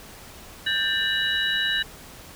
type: tone cluster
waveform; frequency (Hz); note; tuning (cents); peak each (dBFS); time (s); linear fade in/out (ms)
sine; 1575 / 1785 / 2923 / 3893; G6 / A6 / F#7 / B7; +8 / +24 / -22 / -26; -27; 0.66-1.83; 10
effects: pink hiss -44 dBFS RMS until 2.35 s